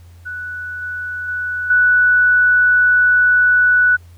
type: tone with level steps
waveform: sine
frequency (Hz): 1480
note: F#6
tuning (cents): 0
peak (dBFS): -24 / -22 / -19 / -9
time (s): 0.25-3.97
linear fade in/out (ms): 20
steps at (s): 0.82 / 1.28 / 1.7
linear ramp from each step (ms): 5
effects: added 86 Hz sine -39 dBFS peak until 4.17 s + pink hiss -54 dBFS RMS until 4.17 s